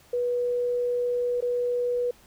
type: tone with dropouts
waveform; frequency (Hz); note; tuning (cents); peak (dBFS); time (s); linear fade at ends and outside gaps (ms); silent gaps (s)
sine; 487.9; B4; -21; -23; 0.13-2.11; 5; 1.407-1.423
effects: pink hiss -56 dBFS RMS until 2.26 s